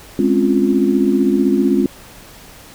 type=chord; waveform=sine; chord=Db major seventh; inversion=second; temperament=equal; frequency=207.7 / 261.6 / 277.2 / 349.2 Hz; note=Ab3 / C4 / Db4 / F4; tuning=0 / 0 / 0 / 0 cents; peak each=-17 dBFS; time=0.19-1.86 s; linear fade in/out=2 ms; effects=pink hiss -40 dBFS RMS until 2.74 s